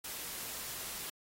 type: noise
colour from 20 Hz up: white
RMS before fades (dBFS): -42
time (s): 0.04-1.1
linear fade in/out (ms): 5
effects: AAC 48 kbps